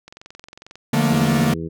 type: click train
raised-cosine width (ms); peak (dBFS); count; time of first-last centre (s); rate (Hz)
0.2; -23; 16; 0.08-0.756; 22.2
type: chord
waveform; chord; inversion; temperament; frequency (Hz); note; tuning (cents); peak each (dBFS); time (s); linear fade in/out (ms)
45% pulse; Bb major seventh; first; equal with one note detuned; 146.83 / 174.61 / 220 / 236.3; D3 / F3 / A3 / Bb3; 0 / 0 / 0 / +24; -20 / -25 / -21 / -20; 0.93-1.54; 5
type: harmonic tone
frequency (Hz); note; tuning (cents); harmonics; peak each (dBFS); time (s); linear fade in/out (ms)
82; E2; -9; 1 / 2 / 3 / 4 / 5 / 6; -35 / -28 / -36 / -31 / -32 / -41; 1.1-1.69; 20
effects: none